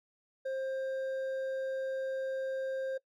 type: tone with hard clipping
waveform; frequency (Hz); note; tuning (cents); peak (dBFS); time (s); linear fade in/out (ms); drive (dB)
triangle; 530; C5; +22; -34; 0.45-2.98; 10; 8
effects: noise-tail reverb RT60 0.1 s tail -22 dB re dry